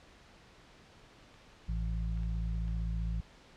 clicks, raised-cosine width 0.3 ms, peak -43 / -41 / -39 / -42 dBFS, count 4, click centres 1.342 / 2.175 / 2.233 / 2.681 s
harmonic tone, 55.3 Hz, A1, 9 cents sharp, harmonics 1 / 2 / 3, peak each -32 / -41 / -40 dBFS, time 1.68-3.21 s, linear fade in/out 10 ms
effects pink hiss -58 dBFS RMS until 3.56 s + low-pass 5000 Hz 12 dB/octave

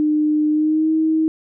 sine tone with pitch glide, 303.2 to 317 Hz, D#4 to D#4, -45 to +32 cents, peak -14 dBFS, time 0-1.28 s, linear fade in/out 0 ms, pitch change +77 cents, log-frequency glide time 0.5-0.91 s, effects none

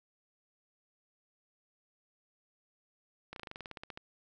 slowing click train, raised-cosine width 0.3 ms, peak -27 dBFS, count 14, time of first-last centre 3.33-3.975 s, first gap 32 ms, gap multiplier 1.07, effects none

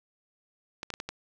clicks, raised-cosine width 0.2 ms, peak -18 dBFS, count 5, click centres 0.831 / 0.903 / 0.939 / 1.001 / 1.09 s, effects none

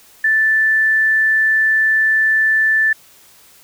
sine tone, 1760 Hz, A6, in tune, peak -11 dBFS, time 0.24-2.93 s, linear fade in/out 5 ms, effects white hiss -47 dBFS RMS until 3.63 s

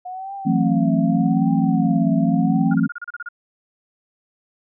sine tone with vibrato, 722 Hz, F#5, 43 cents flat, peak -28 dBFS, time 0.05-2.75 s, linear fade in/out 10 ms, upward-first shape triangle, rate 0.84 Hz, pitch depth 170 cents each way
sine chord, F# half-diminished seventh, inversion third, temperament just, 166.5 / 185 / 222 / 266.4 Hz, E3 / F#3 / A3 / C4, +18 / 0 / +16 / +31 cents, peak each -20 / -22 / -20 / -20 dBFS, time 0.45-2.88 s, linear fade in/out 20 ms
sine tone bursts, 1423 Hz, F6, 32 cents sharp, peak -27 dBFS, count 10, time 2.71-3.288 s, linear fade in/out 5 ms, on 29 ms, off 32 ms
effects none

